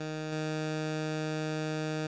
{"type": "tone with level steps", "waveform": "15% pulse", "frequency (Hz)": 155.3, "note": "D#3", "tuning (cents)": -3, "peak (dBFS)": [-28, -25], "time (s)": [0, 2.07], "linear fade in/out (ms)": 5, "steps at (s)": 0.32, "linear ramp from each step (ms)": 5, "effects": ["resampled to 16000 Hz", "10-bit"]}